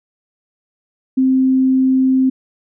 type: tone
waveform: sine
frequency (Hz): 261.6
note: C4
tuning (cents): 0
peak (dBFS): -10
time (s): 1.17-2.3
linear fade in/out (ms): 10
effects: none